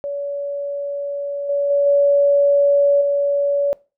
sine tone with level steps, 568 Hz, C#5, 42 cents sharp, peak -22 / -16 / -13 / -11 / -15 dBFS, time 0.04-3.73 s, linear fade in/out 0 ms, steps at 1.49 / 1.7 / 1.86 / 3.01 s, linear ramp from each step 5 ms, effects noise-tail reverb RT60 0.3 s tail -22 dB re dry

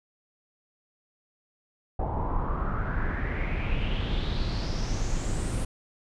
brown noise with low-pass filter sweep, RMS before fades -28 dBFS, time 1.99-5.65 s, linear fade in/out 5 ms, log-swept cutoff 800 to 9700 Hz, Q 5.3, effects none

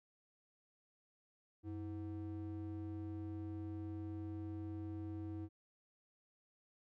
triangle ring-modulated tone, 207.7 Hz, G#3, in tune, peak -37 dBFS, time 1.63-5.49 s, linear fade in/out 50 ms, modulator 114 Hz, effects none

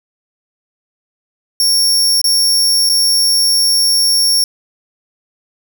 sawtooth tone with dropouts, 5500 Hz, F8, 27 cents flat, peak -7 dBFS, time 1.6-4.44 s, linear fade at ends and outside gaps 1 ms, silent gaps 2.215-2.242 / 2.891-2.897 s, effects none

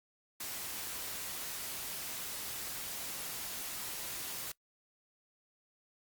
white noise, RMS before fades -41 dBFS, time 0.4-4.52 s, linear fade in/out 5 ms, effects noise-tail reverb RT60 0.1 s tail -23 dB re dry + Opus 48 kbps

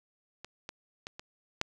clicks, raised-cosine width 0.2 ms, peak -25 / -22 / -22 / -25 / -11 dBFS, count 5, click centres 0.446 / 0.691 / 1.069 / 1.195 / 1.614 s, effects none

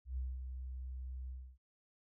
sine tone with ADSR envelope, 64 Hz, C2, 38 cents flat, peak -35 dBFS, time 0.05-1.58 s, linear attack 120 ms, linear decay 210 ms, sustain -6 dB, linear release 290 ms, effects none

